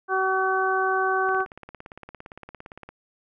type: harmonic tone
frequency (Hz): 379.4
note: F#4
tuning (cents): +43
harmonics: 1 / 2 / 3 / 4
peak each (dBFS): -26 / -26 / -26 / -26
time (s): 0.08-1.46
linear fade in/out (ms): 50
type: click train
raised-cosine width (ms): 0.5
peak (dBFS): -25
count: 29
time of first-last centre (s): 1.29-2.89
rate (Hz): 17.5
effects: none